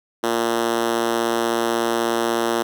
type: tone with high-pass filter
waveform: 5% pulse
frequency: 116.3 Hz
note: A#2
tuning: 4 cents flat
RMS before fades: -21 dBFS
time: 0.23-2.63 s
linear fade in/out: 10 ms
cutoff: 300 Hz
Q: 2.3
effects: none